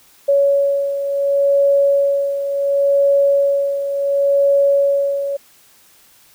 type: beating tone pair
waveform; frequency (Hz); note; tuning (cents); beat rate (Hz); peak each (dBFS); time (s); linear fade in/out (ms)
sine; 560 / 560.7; C#5 / C#5; +18 / +20; 0.7; -13 / -20; 0.28-5.37; 10
effects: white hiss -50 dBFS RMS until 6.34 s